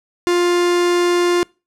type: tone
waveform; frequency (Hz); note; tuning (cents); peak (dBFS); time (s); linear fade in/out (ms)
45% pulse; 351.2; F4; +10; -13; 0.27-1.43; 0
effects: noise-tail reverb RT60 0.3 s tail -26 dB re dry + low-pass 9000 Hz 12 dB/octave